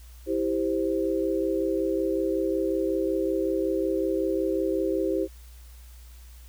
sine chord, C major, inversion first, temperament just, 327 / 392.4 / 523.3 Hz, E4 / G4 / C5, -14 / +2 / 0 cents, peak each -27 / -27 / -29 dBFS, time 0.26-5.28 s, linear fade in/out 50 ms, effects added 60 Hz sine -44 dBFS peak until 6.48 s + white hiss -56 dBFS RMS until 6.48 s

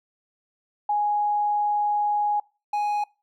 sine / triangle tone pair in turn, 830.6 / 830.6 Hz, G#5 / G#5, 0 / 0 cents, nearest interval unison, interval 0 cents, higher neither, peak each -20 dBFS, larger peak neither, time 0.89-2.4 / 2.73-3.04 s, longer first, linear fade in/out 5 ms, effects noise-tail reverb RT60 0.3 s tail -23 dB re dry

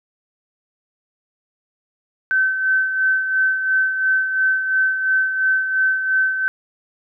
sine tone with tremolo, 1535 Hz, G6, 37 cents flat, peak -13 dBFS, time 2.31-6.48 s, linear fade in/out 0 ms, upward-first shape sine, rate 2.9 Hz, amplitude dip 55%, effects none

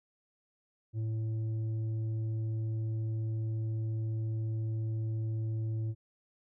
triangle tone with tanh clipping, 110.7 Hz, A2, 11 cents sharp, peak -32 dBFS, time 0.93-5.95 s, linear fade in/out 50 ms, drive 10 dB, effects none

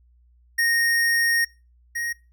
square tone pair in turn, 1857 / 1875.3 Hz, A#6 / A#6, -7 / +10 cents, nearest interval unison, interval 17 cents, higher second, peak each -19 / -26 dBFS, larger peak first, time 0.58-1.45 / 1.95-2.13 s, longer first, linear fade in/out 10 ms, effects noise-tail reverb RT60 0.3 s tail -23 dB re dry + added 60 Hz sine -54 dBFS peak until 2.32 s

